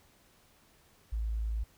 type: tone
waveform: sine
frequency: 55 Hz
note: A1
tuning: in tune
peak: -30 dBFS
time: 1.12-1.64 s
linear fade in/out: 10 ms
effects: pink hiss -64 dBFS RMS until 1.77 s